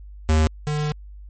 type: tone pair in turn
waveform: square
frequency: 78.3 / 149.79 Hz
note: D#2 / D3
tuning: +11 / +35 cents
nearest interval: major seventh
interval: 1124 cents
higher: second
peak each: -15 / -22 dBFS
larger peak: first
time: 0.29-0.47 / 0.67-0.92 s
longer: second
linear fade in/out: 0 ms
effects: added 50 Hz sine -37 dBFS peak until 1.29 s + MP3 32 kbps